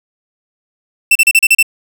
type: tone bursts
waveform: 45% pulse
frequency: 2674 Hz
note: E7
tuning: 24 cents sharp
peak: -5 dBFS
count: 7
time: 1.11-1.628 s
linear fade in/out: 5 ms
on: 44 ms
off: 35 ms
effects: none